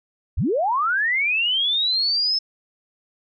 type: linear sweep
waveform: sine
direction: up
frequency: 39.03 to 5274 Hz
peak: -18 dBFS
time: 0.37-2.39 s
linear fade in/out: 10 ms
effects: none